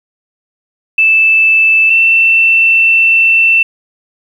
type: tone pair in turn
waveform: sine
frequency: 2637 / 2678 Hz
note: E7 / E7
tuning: 0 / +27 cents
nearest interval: unison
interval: 27 cents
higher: second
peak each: -5 dBFS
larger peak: neither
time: 0.98-1.9 / 1.9-3.63 s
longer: second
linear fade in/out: 5 ms
effects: 7-bit